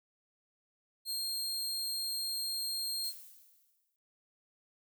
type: tone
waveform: sawtooth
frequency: 4216 Hz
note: C8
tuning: 12 cents sharp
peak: -31 dBFS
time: 1.05-3.13 s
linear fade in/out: 50 ms
type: noise with exponential decay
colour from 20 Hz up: violet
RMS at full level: -44 dBFS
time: 3.04-3.96 s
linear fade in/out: 0 ms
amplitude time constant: 200 ms
effects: noise-tail reverb RT60 0.9 s tail -26 dB re dry